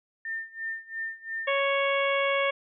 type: tone with tremolo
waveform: sine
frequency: 1805 Hz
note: A6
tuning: 44 cents sharp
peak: -29 dBFS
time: 0.25-1.59 s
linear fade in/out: 2 ms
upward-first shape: sine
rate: 2.9 Hz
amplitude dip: 90%
type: harmonic tone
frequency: 554.4 Hz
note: C#5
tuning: in tune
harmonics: 1 / 2 / 3 / 4 / 5 / 6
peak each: -26 / -30 / -34 / -29 / -35 / -37 dBFS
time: 1.47-2.51 s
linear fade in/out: 10 ms
effects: none